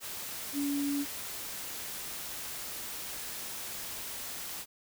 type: tone in noise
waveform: sine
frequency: 283.9 Hz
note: C#4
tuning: 41 cents sharp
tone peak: -29 dBFS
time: 0.53-1.06 s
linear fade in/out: 50 ms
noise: white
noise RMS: -40 dBFS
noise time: 0-4.66 s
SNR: +8 dB
effects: none